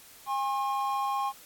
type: tone pair together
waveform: triangle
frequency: 811.7 / 1077 Hz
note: G#5 / C6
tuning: -40 / +50 cents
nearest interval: perfect fourth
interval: 490 cents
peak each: -28 dBFS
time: 0.26-1.33 s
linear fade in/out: 50 ms
effects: white hiss -52 dBFS RMS until 1.45 s + AAC 64 kbps